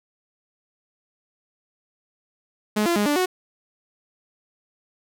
sawtooth tone with pitch steps, 211.6 / 342.6 / 206.8 / 292.7 / 367.7 Hz, G#3 / F4 / G#3 / D4 / F#4, +33 / -33 / -7 / -6 / -11 cents, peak -15 dBFS, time 2.76-3.26 s, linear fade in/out 10 ms, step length 100 ms, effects none

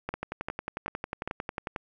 two click trains, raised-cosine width 0.5 ms, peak -17 / -17 dBFS, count 4 / 19, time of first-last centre 0.09-1.276 / 0.14-1.762 s, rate 2.53 / 11.1 Hz, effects none

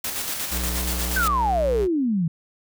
white noise with tremolo, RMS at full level -27 dBFS, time 0.04-1.28 s, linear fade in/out 5 ms, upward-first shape square, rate 8.4 Hz, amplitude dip 35%
square tone with vibrato, 61.74 Hz, B1, in tune, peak -26 dBFS, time 0.5-1.88 s, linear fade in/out 50 ms, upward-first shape triangle, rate 3.3 Hz, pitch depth 23 cents each way
sine exponential sweep, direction down, 1587 to 155.56 Hz, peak -19 dBFS, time 1.16-2.28 s, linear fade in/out 5 ms
effects none

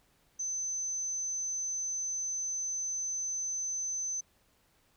sine tone, 6130 Hz, G8, 40 cents flat, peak -32 dBFS, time 0.39-4.21 s, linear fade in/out 10 ms, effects pink hiss -69 dBFS RMS until 4.96 s

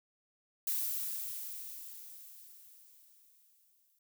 violet noise with exponential decay, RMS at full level -33 dBFS, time 0.67-3.99 s, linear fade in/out 5 ms, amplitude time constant 720 ms, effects none

